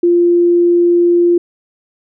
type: tone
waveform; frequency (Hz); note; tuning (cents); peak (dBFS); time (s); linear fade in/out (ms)
sine; 347.2; F4; -10; -7; 0.03-1.38; 5
effects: none